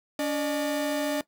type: tone pair together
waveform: 45% pulse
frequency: 285.2 / 604.3 Hz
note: C#4 / D5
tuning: +49 / +49 cents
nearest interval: octave + minor second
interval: 1300 cents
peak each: -28 / -29 dBFS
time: 0.19-1.21 s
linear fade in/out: 2 ms
effects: noise-tail reverb RT60 0.1 s tail -18 dB re dry